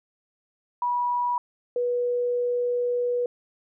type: tone pair in turn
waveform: sine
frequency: 973 / 487.4 Hz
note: B5 / B4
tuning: -26 / -23 cents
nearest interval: octave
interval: 1197 cents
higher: first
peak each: -22 dBFS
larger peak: neither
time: 0.82-1.38 / 1.76-3.26 s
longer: second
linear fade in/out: 2 ms
effects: none